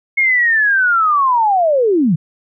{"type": "linear sweep", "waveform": "sine", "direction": "down", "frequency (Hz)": [2175, 140.5], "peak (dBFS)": -10, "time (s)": [0.17, 2.16], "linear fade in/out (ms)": 10, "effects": []}